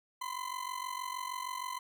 40% pulse ring-modulated tone, 1019 Hz, C6, 46 cents flat, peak -33 dBFS, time 0.21-1.79 s, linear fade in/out 5 ms, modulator 23.2 Hz, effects none

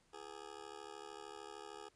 20% pulse tone with amplitude modulation, 415.3 Hz, G#4, in tune, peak -40 dBFS, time 0.13-1.89 s, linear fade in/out 10 ms, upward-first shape sine, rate 73.2 Hz, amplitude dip 100%, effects pink hiss -73 dBFS RMS until 1.95 s + resampled to 22050 Hz

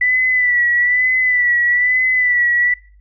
sine tone with vibrato, 1975.5 Hz, B6, in tune, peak -12 dBFS, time 0.01-2.74 s, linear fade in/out 5 ms, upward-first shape sine, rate 1.1 Hz, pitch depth 45 cents each way, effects noise-tail reverb RT60 0.4 s tail -20 dB re dry + added 50 Hz sine -44 dBFS peak until 3 s

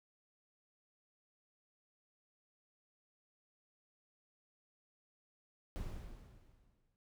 brown noise with exponential decay, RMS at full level -40 dBFS, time 5.76-6.96 s, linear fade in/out 0 ms, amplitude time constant 260 ms, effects none

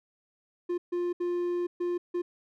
triangle tone bursts at uneven times, 351.5 Hz, F4, 11 cents sharp, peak -25 dBFS, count 5, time 0.69-0.78 / 0.92-1.13 / 1.2-1.67 / 1.8-1.98 / 2.14-2.22 s, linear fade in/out 10 ms, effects none

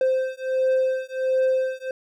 triangle beating tone pair, 520 / 521.4 Hz, C5 / C5, -11 / -6 cents, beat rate 1.4 Hz, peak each -21 dBFS, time 0.01-1.91 s, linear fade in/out 2 ms, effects none

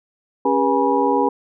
sine tone cluster, 276 / 403.7 / 484.3 / 829 / 970 Hz, C#4 / G#4 / B4 / G#5 / B5, -7 / -49 / -34 / -3 / -31 cents, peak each -21 dBFS, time 0.45-1.29 s, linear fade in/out 5 ms, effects none

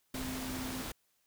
sine tone in noise, 258.3 Hz, C4, 22 cents flat, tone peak -39 dBFS, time 0.14-0.82 s, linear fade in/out 5 ms, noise pink, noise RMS -41 dBFS, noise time 0.14-0.92 s, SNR -1 dB, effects white hiss -75 dBFS RMS until 1.26 s

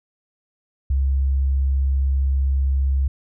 sine tone, 67.6 Hz, C#2, 43 cents flat, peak -16 dBFS, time 0.9-3.08 s, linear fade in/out 5 ms, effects none

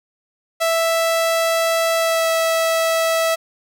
sawtooth tone with pitch glide, 659.3 to 654 Hz, E5 to E5, 0 to -14 cents, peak -12 dBFS, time 0.6-3.36 s, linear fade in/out 20 ms, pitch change -14 cents, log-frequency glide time 1.96-2.29 s, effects none

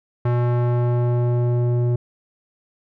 square tone with low-pass filter sweep, 121.2 Hz, B2, 32 cents flat, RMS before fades -19 dBFS, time 0.25-1.96 s, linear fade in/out 5 ms, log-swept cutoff 1300 to 430 Hz, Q 0.87, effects none

